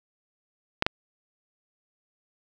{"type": "clicks", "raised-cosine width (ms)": 0.3, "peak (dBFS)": -5, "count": 2, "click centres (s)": [0.824, 0.865], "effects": []}